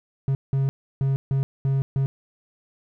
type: tone bursts at uneven times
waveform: triangle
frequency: 135.8 Hz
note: C#3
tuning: 35 cents flat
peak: -17 dBFS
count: 6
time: 0.28-0.35 / 0.53-0.69 / 1.01-1.16 / 1.31-1.43 / 1.65-1.82 / 1.96-2.06 s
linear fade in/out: 0 ms
effects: none